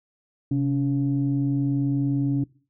sine tone pair together, 133.1 / 282 Hz, C3 / C#4, +30 / +30 cents, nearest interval octave + minor second, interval 1300 cents, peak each -22 dBFS, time 0.51-2.44 s, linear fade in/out 5 ms, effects noise-tail reverb RT60 0.4 s tail -22 dB re dry + tanh soft clip ceiling -14 dBFS

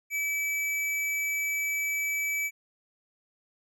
square tone, 2300 Hz, D7, 37 cents flat, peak -28 dBFS, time 0.1-2.51 s, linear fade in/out 50 ms, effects none

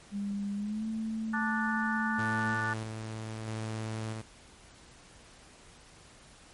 sine tone with pitch glide, 201.6 to 221.1 Hz, G3 to A3, +49 to +9 cents, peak -31 dBFS, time 0.11-2.58 s, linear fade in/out 50 ms, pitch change +160 cents, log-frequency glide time 0.55-0.86 s
harmonic tone, 293.7 Hz, D4, in tune, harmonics 3 / 4 / 5 / 6, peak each -36 / -37 / -33 / -36 dBFS, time 1.33-2.74 s, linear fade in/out 10 ms
sawtooth tone with tremolo, 110.4 Hz, A2, 6 cents sharp, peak -30 dBFS, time 2.18-4.22 s, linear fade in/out 10 ms, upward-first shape square, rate 0.77 Hz, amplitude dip 30%
effects pink hiss -55 dBFS RMS until 6.53 s + MP3 48 kbps

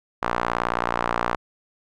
sawtooth tone with band-pass filter, 59 Hz, A#1, 22 cents sharp, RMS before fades -25 dBFS, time 0.22-1.36 s, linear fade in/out 10 ms, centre 1100 Hz, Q 1.8, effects none

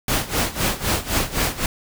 pink noise with tremolo, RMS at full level -19 dBFS, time 0.08-1.66 s, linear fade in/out 2 ms, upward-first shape sine, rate 3.9 Hz, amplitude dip 85%, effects none

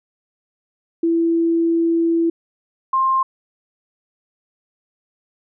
sine tone pair in turn, 333.1 / 1057.5 Hz, E4 / C6, +18 / +18 cents, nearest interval octave + minor sixth, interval 2000 cents, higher second, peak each -14 dBFS, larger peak neither, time 1.03-2.3 / 2.93-3.23 s, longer first, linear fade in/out 5 ms, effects none

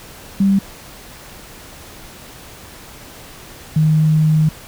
sine tone pair in turn, 196 / 155.57 Hz, G3 / D#3, 0 / 0 cents, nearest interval major third, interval 400 cents, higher first, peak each -10 dBFS, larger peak neither, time 0.4-0.59 / 3.76-4.49 s, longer second, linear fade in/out 5 ms, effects pink hiss -38 dBFS RMS until 4.67 s

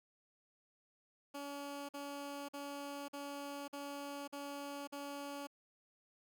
15% pulse tone bursts, 283.8 Hz, C#4, 41 cents sharp, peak -37 dBFS, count 7, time 1.34-5.472 s, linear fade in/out 10 ms, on 550 ms, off 47 ms, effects none

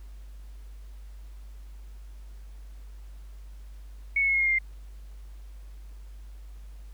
sine tone with pitch steps, 2217 / 2197 / 2176 / 2156 / 2137 / 2117 / 2097 Hz, C#7 / C#7 / C#7 / C#7 / C7 / C7 / C7, 0 / -16 / -33 / -49 / +36 / +20 / +3 cents, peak -21 dBFS, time 4.16-4.587 s, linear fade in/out 5 ms, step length 61 ms, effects added 50 Hz sine -41 dBFS peak until 6.93 s + pink hiss -62 dBFS RMS until 6.93 s

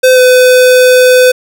square tone with pitch glide, 513 to 504.8 Hz, C5 to B4, -34 to +38 cents, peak -3 dBFS, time 0.03-1.32 s, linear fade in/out 10 ms, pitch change -28 cents, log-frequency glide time 0.14-0.19 s, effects none

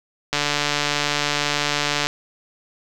click train, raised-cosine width 0.2 ms, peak -3 dBFS, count 255, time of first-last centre 0.33-2.07 s, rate 146 Hz, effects none

